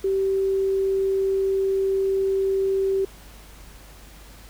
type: tone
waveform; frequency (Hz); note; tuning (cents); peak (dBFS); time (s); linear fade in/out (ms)
sine; 387.1; G4; -22; -19; 0.04-3.05; 5
effects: added 50 Hz sine -45 dBFS peak until 4.49 s + pink hiss -48 dBFS RMS until 4.49 s